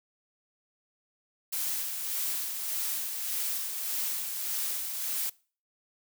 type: noise with tremolo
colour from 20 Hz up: blue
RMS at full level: -31 dBFS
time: 1.52-5.3 s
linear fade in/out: 10 ms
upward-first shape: sine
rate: 1.7 Hz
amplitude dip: 40%
effects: noise-tail reverb RT60 0.4 s tail -23 dB re dry